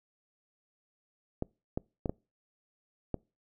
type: clicks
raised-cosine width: 2 ms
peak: -18 dBFS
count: 5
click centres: 1.424 / 1.775 / 2.058 / 2.095 / 3.143 s
effects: noise-tail reverb RT60 0.3 s tail -26 dB re dry